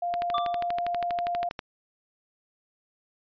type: tone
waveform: sine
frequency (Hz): 698.5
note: F5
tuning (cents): 0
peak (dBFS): -26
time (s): 0.02-1.49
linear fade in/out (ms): 5
type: click train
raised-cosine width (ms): 0.3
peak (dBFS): -17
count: 19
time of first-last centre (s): 0.14-1.592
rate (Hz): 12.4
type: tone with exponential decay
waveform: square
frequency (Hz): 1174.7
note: D6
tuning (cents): 0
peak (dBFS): -24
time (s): 0.34-0.69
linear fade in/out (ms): 5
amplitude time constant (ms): 76
effects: resampled to 11025 Hz